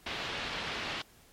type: low-pass noise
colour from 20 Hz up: white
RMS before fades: -37 dBFS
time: 0.06-1.02 s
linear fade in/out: 5 ms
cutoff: 3800 Hz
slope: 24 dB/octave
effects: pink hiss -60 dBFS RMS until 1.32 s + MP3 64 kbps